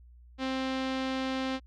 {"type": "tone with low-pass filter", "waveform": "sawtooth", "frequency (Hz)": 263, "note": "C4", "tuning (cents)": 9, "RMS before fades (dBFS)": -32, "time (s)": [0.38, 1.6], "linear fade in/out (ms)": 50, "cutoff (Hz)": 3900, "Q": 1.5, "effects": ["added 60 Hz sine -51 dBFS peak until 1.66 s"]}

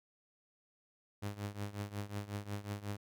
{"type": "tone with tremolo", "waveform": "sawtooth", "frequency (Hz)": 102.3, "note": "G#2", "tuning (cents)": -26, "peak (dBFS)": -32, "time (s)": [1.22, 2.97], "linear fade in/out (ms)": 10, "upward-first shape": "triangle", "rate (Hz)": 5.5, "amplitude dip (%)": 90, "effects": []}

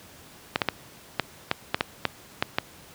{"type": "clicks", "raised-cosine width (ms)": 0.3, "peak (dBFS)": -5, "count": 10, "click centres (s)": [0.559, 0.618, 0.687, 1.197, 1.514, 1.745, 1.809, 2.053, 2.425, 2.585], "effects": ["pink hiss -49 dBFS RMS until 2.94 s", "high-pass 80 Hz 12 dB/octave"]}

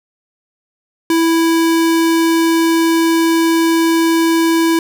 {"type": "tone", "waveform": "square", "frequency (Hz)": 329.6, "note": "E4", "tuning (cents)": 0, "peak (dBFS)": -11, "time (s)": [1.1, 4.79], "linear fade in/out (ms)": 2, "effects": []}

